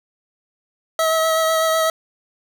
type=tone with vibrato; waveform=25% pulse; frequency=644 Hz; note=E5; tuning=41 cents flat; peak=-12 dBFS; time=0.99-1.9 s; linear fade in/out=2 ms; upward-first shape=sine; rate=8 Hz; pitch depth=16 cents each way; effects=none